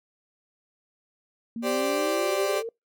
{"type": "exponential sweep", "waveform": "sine", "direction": "up", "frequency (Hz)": [226.7, 466.2], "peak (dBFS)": -30, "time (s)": [1.56, 2.69], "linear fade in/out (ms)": 2}
{"type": "chord", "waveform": "35% pulse", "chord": "G suspended fourth", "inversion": "none", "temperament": "equal", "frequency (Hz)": [392, 523.3, 587.3], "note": ["G4", "C5", "D5"], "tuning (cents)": [0, 0, 0], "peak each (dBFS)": [-27, -31, -25], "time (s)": [1.62, 2.63], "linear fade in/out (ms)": 50}
{"effects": ["noise-tail reverb RT60 0.2 s tail -26 dB re dry"]}